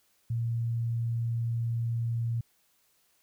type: tone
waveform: sine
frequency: 116.4 Hz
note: A#2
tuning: 2 cents flat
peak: -27 dBFS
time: 0.3-2.41 s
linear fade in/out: 5 ms
effects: white hiss -69 dBFS RMS until 3.22 s